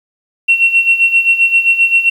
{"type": "tone with tremolo", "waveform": "sine", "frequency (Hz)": 2724, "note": "F7", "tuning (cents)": -44, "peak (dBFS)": -4, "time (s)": [0.48, 2.1], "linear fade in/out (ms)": 10, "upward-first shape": "sine", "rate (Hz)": 7.6, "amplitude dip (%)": 75, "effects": ["tanh soft clip ceiling 0 dBFS", "7-bit"]}